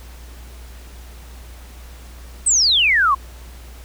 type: exponential sweep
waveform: sine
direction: down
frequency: 8530 to 1038 Hz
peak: -12 dBFS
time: 2.46-3.15 s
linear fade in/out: 10 ms
effects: added 60 Hz sine -36 dBFS peak until 3.84 s + pink hiss -45 dBFS RMS until 3.84 s